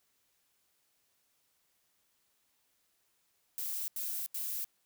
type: noise bursts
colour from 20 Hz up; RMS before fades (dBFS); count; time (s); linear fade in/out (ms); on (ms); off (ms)
violet; -37; 3; 3.58-4.644; 0; 300; 82
effects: white hiss -75 dBFS RMS until 4.85 s